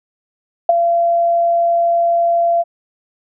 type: tone with ADSR envelope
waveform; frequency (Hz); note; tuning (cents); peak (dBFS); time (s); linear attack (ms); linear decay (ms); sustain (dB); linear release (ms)
sine; 683; F5; -39; -4; 0.69-2.64; 4; 19; -7; 35
effects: none